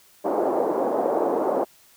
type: band-pass noise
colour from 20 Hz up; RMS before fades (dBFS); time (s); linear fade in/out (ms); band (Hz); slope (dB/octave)
pink; -23; 0.24-1.65; 20; 330 to 810; 24
effects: white hiss -55 dBFS RMS until 1.96 s